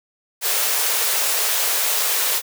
white high-pass noise, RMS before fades -20 dBFS, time 0.41-2.42 s, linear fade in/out 50 ms, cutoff 390 Hz, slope 96 dB/octave, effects none

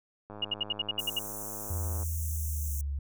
click train, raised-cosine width 1 ms, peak -30 dBFS, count 181, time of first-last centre 0.3-2.031 s, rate 104 Hz
sine tone bursts, 2861 Hz, F7, 41 cents sharp, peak -26 dBFS, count 9, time 0.42-1.191 s, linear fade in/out 5 ms, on 27 ms, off 66 ms
white high-pass noise, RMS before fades -40 dBFS, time 0.99-2.81 s, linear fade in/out 2 ms, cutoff 5800 Hz, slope 96 dB/octave
sine linear sweep, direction down, 85.9 to 69.3 Hz, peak -30 dBFS, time 1.7-2.99 s, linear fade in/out 5 ms
effects none

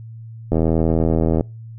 click train, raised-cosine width 2 ms, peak -5 dBFS, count 73, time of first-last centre 0.52-1.409 s, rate 81 Hz, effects noise-tail reverb RT60 0.3 s tail -26 dB re dry + added 113 Hz sine -33 dBFS peak until 1.78 s

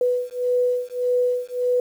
sine beating tone pair, 493.9 / 495.6 Hz, B4 / B4, 0 / +6 cents, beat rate 1.7 Hz, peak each -22 dBFS, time 0.01-1.8 s, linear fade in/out 2 ms, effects 8-bit

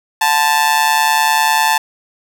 sawtooth tone with amplitude modulation, 880 Hz, A5, in tune, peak -4 dBFS, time 0.21-1.78 s, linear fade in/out 5 ms, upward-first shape sine, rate 150 Hz, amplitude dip 70%, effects none

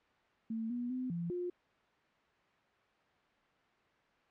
sine tone with pitch steps, 224.4 / 242.7 / 254.8 / 170.6 / 355.5 Hz, A3 / B3 / C4 / F3 / F4, +34 / -30 / -46 / -40 / +31 cents, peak -35 dBFS, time 0.5-1.5 s, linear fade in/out 5 ms, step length 200 ms, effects white hiss -69 dBFS RMS until 4.3 s + low-pass 2000 Hz 12 dB/octave

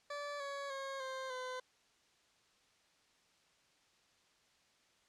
20% pulse tone with pitch steps, 579 / 560.6 / 542.7 / 525.5 / 508.7 Hz, D5 / C#5 / C#5 / C5 / C5, -25 / +19 / -37 / +7 / -49 cents, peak -36 dBFS, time 0.1-1.6 s, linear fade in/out 5 ms, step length 300 ms, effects white hiss -71 dBFS RMS until 5.08 s + low-pass 6000 Hz 12 dB/octave

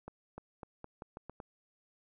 accelerating click train, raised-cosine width 1 ms, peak -30 dBFS, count 8, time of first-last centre 0.08-1.402 s, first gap 300 ms, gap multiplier 0.84, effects none

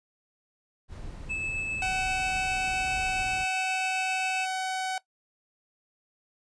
brown noise, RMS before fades -40 dBFS, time 0.88-3.46 s, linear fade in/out 50 ms
triangle tone with tremolo, 2612 Hz, E7, 17 cents flat, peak -27 dBFS, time 1.29-4.46 s, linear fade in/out 20 ms, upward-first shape triangle, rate 7.5 Hz, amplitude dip 25%
sawtooth tone, 753 Hz, F#5, 30 cents sharp, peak -25 dBFS, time 1.82-4.98 s, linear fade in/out 2 ms
effects noise-tail reverb RT60 0.1 s tail -19 dB re dry + resampled to 22050 Hz

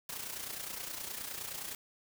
white noise with amplitude modulation, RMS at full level -39 dBFS, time 0.09-1.75 s, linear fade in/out 2 ms, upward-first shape sine, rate 29.6 Hz, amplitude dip 60%, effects none

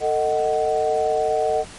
sine chord, D# diminished, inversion second, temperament just, 448 / 622.3 / 746.7 Hz, A4 / D#5 / F#5, +31 / 0 / +16 cents, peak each -22 dBFS, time 0-1.65 s, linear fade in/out 50 ms, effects pink hiss -40 dBFS RMS until 1.78 s + MP3 48 kbps

